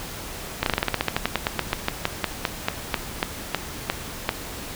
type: slowing click train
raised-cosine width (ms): 0.3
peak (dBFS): -4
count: 26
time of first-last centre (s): 0.63-4.291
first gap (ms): 32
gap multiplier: 1.11
effects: pink hiss -35 dBFS RMS until 4.75 s